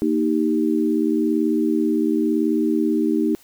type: chord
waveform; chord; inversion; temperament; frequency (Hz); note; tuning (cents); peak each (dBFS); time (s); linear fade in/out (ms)
sine; Eb major; second; equal; 233.1 / 311.1 / 392; Bb3 / Eb4 / G4; 0 / 0 / 0; -22 / -19 / -24; 0.02-3.35; 0
effects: white hiss -52 dBFS RMS until 3.43 s